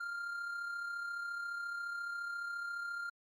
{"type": "tone with amplitude modulation", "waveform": "triangle", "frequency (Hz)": 1396.9, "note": "F6", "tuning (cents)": 0, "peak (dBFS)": -34, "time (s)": [0, 3.1], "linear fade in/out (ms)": 10, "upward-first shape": "sine", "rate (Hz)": 34.4, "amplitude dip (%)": 40, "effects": ["MP3 64 kbps"]}